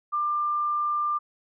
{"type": "tone", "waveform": "sine", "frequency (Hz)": 1192, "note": "D6", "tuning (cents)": 25, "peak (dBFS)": -23, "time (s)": [0.12, 1.19], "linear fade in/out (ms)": 20, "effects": []}